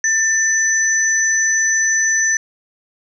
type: tone pair together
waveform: sine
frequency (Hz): 1787 / 6002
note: A6 / F#8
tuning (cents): +26 / +24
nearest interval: octave + major sixth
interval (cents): 2098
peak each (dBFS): -16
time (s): 0.04-2.37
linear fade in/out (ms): 2
effects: none